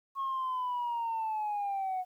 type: linear sweep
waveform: sine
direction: down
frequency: 1095 to 730 Hz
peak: -29 dBFS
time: 0.15-2.05 s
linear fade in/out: 50 ms
effects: tanh soft clip ceiling -28 dBFS + 11-bit